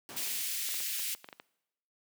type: noise with exponential decay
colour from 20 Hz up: pink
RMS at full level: -43 dBFS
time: 0.09-0.97 s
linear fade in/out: 0 ms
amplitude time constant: 190 ms
type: high-pass noise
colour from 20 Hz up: white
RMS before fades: -35 dBFS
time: 0.16-1.15 s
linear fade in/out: 10 ms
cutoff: 2000 Hz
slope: 24 dB/octave
type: clicks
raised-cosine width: 0.3 ms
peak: -29 dBFS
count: 9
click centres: 0.689 / 0.743 / 0.804 / 0.995 / 1.149 / 1.244 / 1.288 / 1.328 / 1.399 s
effects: noise-tail reverb RT60 0.9 s tail -22 dB re dry + high-pass 200 Hz 12 dB/octave